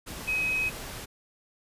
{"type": "tone in noise", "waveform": "sine", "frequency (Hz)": 2535, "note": "D#7", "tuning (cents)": 32, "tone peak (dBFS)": -25, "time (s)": [0.27, 0.7], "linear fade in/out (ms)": 20, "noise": "pink", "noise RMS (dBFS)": -39, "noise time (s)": [0.06, 1.06], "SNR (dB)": 11, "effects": ["resampled to 32000 Hz"]}